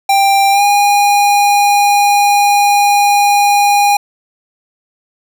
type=tone with pitch glide; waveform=square; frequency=790 to 815 Hz; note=G5 to G#5; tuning=+13 to -33 cents; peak=-8 dBFS; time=0.09-3.97 s; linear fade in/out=5 ms; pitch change=+54 cents; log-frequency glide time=0.51-0.63 s; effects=none